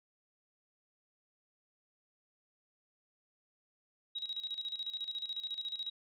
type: tone with tremolo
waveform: sine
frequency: 3827 Hz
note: A#7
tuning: 45 cents sharp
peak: -35 dBFS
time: 4.15-5.9 s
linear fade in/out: 10 ms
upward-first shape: square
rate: 14 Hz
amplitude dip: 70%
effects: none